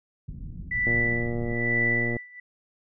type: low-pass noise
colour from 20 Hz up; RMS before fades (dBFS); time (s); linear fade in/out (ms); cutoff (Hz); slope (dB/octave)
pink; -37; 0.28-1.54; 5; 200; 24
type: tone with tremolo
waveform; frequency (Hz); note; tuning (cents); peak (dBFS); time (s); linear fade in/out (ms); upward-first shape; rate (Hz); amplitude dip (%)
sine; 1975.5; B6; 0; -21; 0.71-2.4; 5; sine; 1.1; 95
type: click train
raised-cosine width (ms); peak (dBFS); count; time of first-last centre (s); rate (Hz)
2; -18; 154; 0.87-2.167; 118
effects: none